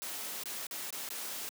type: noise with dropouts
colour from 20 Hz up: white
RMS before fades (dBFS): -40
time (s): 0.02-1.49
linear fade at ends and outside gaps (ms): 0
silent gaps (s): 0.435-0.457 / 0.668-0.711 / 0.905-0.926 / 1.089-1.104
effects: high-pass 200 Hz 12 dB/octave